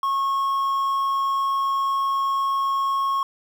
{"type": "tone with quantisation", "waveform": "triangle", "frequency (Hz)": 1093, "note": "C#6", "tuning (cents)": -25, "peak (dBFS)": -18, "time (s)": [0.03, 3.23], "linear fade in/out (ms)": 2, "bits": 8, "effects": []}